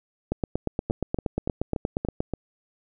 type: two click trains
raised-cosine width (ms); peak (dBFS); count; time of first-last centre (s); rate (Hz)
2; -14 / -11; 6 / 17; 0.9-2.337 / 0.32-2.205; 3.48 / 8.49
effects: none